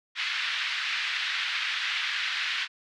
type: band-pass noise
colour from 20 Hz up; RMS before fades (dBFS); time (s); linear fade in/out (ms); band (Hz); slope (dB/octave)
pink; -30; 0.15-2.68; 50; 1600 to 3900; 24
effects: none